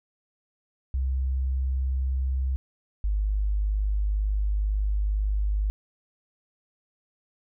sine tone pair in turn, 65.41 / 51.04 Hz, C2 / G#1, 0 / -29 cents, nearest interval major third, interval 429 cents, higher first, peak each -23 / -22 dBFS, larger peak second, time 0.94-2.56 / 3.04-5.7 s, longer second, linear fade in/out 0 ms, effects none

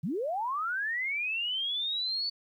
sine linear sweep, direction up, 131.7 to 4510 Hz, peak -29 dBFS, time 0.03-2.3 s, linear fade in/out 10 ms, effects 11-bit

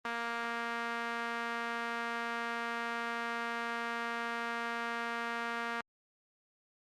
sawtooth tone with band-pass filter, 233.6 Hz, A#3, 4 cents sharp, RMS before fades -37 dBFS, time 0.05-5.81 s, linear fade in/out 2 ms, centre 1500 Hz, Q 1.5, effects Opus 32 kbps

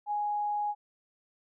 sine tone, 830.6 Hz, G#5, in tune, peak -28 dBFS, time 0.06-0.75 s, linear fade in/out 50 ms, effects none

